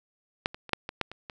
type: clicks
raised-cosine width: 0.3 ms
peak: -9 / -24 / -26 / -7 / -18 / -10 / -25 / -23 dBFS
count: 8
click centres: 0.459 / 0.545 / 0.693 / 0.733 / 0.891 / 1.013 / 1.116 / 1.298 s
effects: none